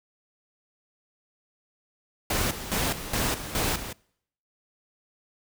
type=noise with tremolo; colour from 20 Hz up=pink; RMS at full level=-26 dBFS; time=2.3-3.93 s; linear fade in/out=5 ms; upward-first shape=square; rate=2.4 Hz; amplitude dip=70%; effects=noise-tail reverb RT60 0.7 s tail -25 dB re dry